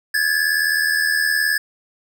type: tone pair together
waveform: square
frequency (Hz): 1652.8 / 1732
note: G#6 / A6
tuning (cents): -9 / -28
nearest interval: minor second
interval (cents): 81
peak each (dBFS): -20 / -20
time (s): 0.14-1.58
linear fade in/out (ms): 5
effects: none